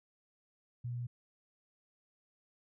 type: tone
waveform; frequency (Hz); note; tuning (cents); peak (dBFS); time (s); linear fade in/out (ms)
sine; 121.2; B2; -32; -36; 0.84-1.07; 10
effects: none